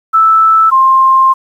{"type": "tone pair in turn", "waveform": "sine", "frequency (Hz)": [1316, 1057.3], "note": ["E6", "C6"], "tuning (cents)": [-3, 18], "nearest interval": "major third", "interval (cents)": 379, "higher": "first", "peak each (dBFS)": -4, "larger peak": "neither", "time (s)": [[0.13, 0.71], [0.71, 1.34]], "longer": "second", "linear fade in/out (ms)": 20, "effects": ["7-bit"]}